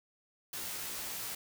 white noise with comb filter, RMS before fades -40 dBFS, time 0.53-1.35 s, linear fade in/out 5 ms, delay 16 ms, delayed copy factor +0.9, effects none

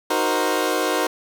20% pulse chord, C half-diminished seventh, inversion first, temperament equal, 311.1 / 370 / 466.2 / 523.3 Hz, Eb4 / Gb4 / Bb4 / C5, 0 / 0 / 0 / 0 cents, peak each -20 dBFS, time 0.1-1.07 s, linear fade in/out 5 ms, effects none

